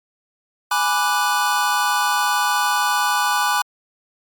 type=chord; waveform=square; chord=G# half-diminished seventh; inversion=none; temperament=equal; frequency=830.6 / 987.8 / 1174.7 / 1480 Hz; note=G#5 / B5 / D6 / F#6; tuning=0 / 0 / 0 / 0 cents; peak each=-23 dBFS; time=0.71-3.62 s; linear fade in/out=5 ms; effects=MP3 96 kbps